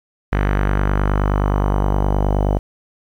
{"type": "tone with low-pass filter sweep", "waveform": "sawtooth", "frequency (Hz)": 49.58, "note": "G1", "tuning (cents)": 20, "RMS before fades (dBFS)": -17, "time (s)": [0.32, 2.59], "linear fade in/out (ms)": 10, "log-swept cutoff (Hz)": [1900, 700], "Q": 2, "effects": ["8-bit"]}